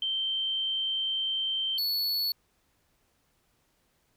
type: tone pair in turn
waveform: sine / square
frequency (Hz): 3125 / 4419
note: G7 / C#8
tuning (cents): -6 / -6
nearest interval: tritone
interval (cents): 600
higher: second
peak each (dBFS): -27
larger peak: neither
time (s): 0.02-1.78 / 1.78-2.32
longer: first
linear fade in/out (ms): 2
effects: pink hiss -71 dBFS RMS until 4.16 s